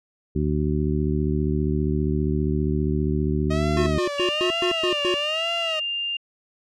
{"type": "harmonic tone", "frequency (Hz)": 75, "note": "D2", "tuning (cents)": 37, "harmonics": [1, 2, 3, 4, 5], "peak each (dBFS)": [-25, -25, -27, -29, -28], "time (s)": [0.35, 3.99], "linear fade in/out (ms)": 10}
{"type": "tone with vibrato", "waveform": "sawtooth", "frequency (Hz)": 623, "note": "D#5", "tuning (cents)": 2, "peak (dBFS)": -23, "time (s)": [3.5, 5.8], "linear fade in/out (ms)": 10, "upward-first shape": "sine", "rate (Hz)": 1.1, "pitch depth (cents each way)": 150}
{"type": "tone bursts", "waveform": "square", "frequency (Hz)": 360.1, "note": "F#4", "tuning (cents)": -47, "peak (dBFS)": -22, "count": 7, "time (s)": [3.77, 5.141], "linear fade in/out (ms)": 0, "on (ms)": 93, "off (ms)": 120}
{"type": "tone", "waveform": "sine", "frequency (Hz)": 2800, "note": "F7", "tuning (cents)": 4, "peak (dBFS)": -24, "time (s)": [4.18, 6.17], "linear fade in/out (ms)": 5}
{"effects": ["low-pass 6000 Hz 12 dB/octave"]}